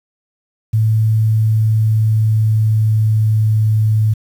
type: tone with pitch glide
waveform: sine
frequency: 110 to 108.61 Hz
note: A2 to A2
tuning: 0 to -22 cents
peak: -10 dBFS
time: 0.73-4.14 s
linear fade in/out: 10 ms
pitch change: -22 cents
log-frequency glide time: 1.13-3.6 s
effects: 7-bit